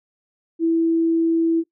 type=tone; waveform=sine; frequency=329.6 Hz; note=E4; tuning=in tune; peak=-15 dBFS; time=0.59-1.64 s; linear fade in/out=50 ms; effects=noise-tail reverb RT60 0.1 s tail -20 dB re dry